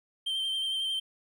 triangle tone with vibrato, 3136 Hz, G7, in tune, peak -27 dBFS, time 0.26-1 s, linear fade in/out 10 ms, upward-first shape sine, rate 11 Hz, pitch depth 21 cents each way, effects none

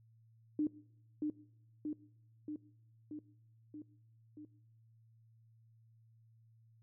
sine tone with echo, 301.5 Hz, D4, 46 cents sharp, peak -30 dBFS, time 0.59-0.67 s, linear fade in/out 2 ms, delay 630 ms, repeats 6, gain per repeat -3 dB, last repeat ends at 4.45 s, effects noise-tail reverb RT60 0.8 s tail -21 dB re dry + added 113 Hz sine -63 dBFS peak until 6.82 s

